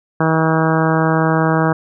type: harmonic tone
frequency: 160.3 Hz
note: E3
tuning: 48 cents flat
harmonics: 1 / 2 / 3 / 4 / 5 / 6 / 7 / 8 / 9 / 10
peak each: -16 / -19 / -21 / -22 / -23 / -24 / -24 / -25 / -26 / -26 dBFS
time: 0.2-1.73 s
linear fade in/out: 5 ms
effects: none